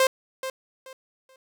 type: tone with echo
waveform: sawtooth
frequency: 525 Hz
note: C5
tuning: 6 cents sharp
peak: -13 dBFS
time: 0-0.07 s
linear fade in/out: 2 ms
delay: 430 ms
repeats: 3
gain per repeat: -12 dB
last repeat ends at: 1.36 s
effects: none